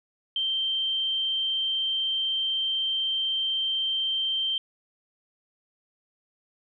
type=tone; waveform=sine; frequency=3136 Hz; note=G7; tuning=in tune; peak=-24 dBFS; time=0.36-4.58 s; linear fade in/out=2 ms; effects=none